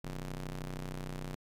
sawtooth ring-modulated tone, 92.5 Hz, F#2, in tune, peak -31 dBFS, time 0.04-1.35 s, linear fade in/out 5 ms, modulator 62.8 Hz, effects MP3 96 kbps

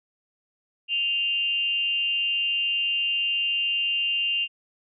sine tone with frequency modulation, 2794 Hz, F7, in tune, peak -22 dBFS, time 0.88-4.48 s, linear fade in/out 50 ms, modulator 277 Hz, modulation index 0.39, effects none

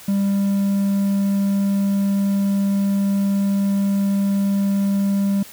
triangle tone, 198.3 Hz, G3, 20 cents sharp, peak -14 dBFS, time 0.08-5.43 s, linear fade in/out 5 ms, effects white hiss -41 dBFS RMS until 5.52 s

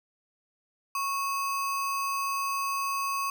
sine tone with sample-and-hold, 1103 Hz, C#6, 9 cents flat, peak -27 dBFS, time 0.95-3.3 s, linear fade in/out 2 ms, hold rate 3675 Hz, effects none

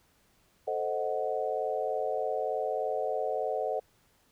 sine chord, A diminished seventh, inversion none, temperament equal, 440 / 523.3 / 622.3 / 740 Hz, A4 / C5 / Eb5 / Gb5, 0 / 0 / 0 / 0 cents, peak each -34 dBFS, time 0.67-3.8 s, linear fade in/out 10 ms, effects pink hiss -67 dBFS RMS until 4.31 s

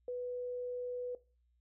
sine tone, 493.9 Hz, B4, in tune, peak -36 dBFS, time 0.08-1.15 s, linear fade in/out 2 ms, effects noise-tail reverb RT60 0.3 s tail -18 dB re dry + added 60 Hz sine -70 dBFS peak until 1.6 s

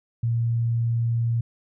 sine tone, 116.54 Hz, A#2, in tune, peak -20 dBFS, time 0.23-1.41 s, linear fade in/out 5 ms, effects none

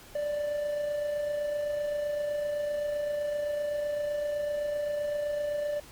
triangle tone with amplitude modulation, 588 Hz, D5, 2 cents sharp, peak -25 dBFS, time 0.15-5.8 s, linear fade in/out 5 ms, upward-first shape sine, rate 27.8 Hz, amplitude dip 35%, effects pink hiss -51 dBFS RMS until 5.91 s + Opus 48 kbps

